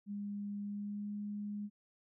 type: tone with pitch glide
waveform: sine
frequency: 203.6 to 206.4 Hz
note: G#3 to G#3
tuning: -34 to -10 cents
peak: -38 dBFS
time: 0.06-1.7 s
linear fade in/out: 50 ms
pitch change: +24 cents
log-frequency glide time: 0.61-1.12 s
effects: none